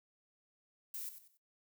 violet noise with echo, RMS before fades -43 dBFS, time 0.94-1.09 s, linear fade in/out 2 ms, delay 94 ms, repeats 3, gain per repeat -10 dB, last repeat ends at 1.372 s, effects noise-tail reverb RT60 0.1 s tail -18 dB re dry

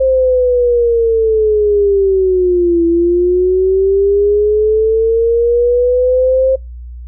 sine linear two-way sweep, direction down then up, 530 to 335 to 530 Hz, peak -8 dBFS, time 0-6.56 s, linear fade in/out 10 ms, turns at 2.85 s, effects noise-tail reverb RT60 0.2 s tail -26 dB re dry + added 60 Hz sine -26 dBFS peak until 7.07 s

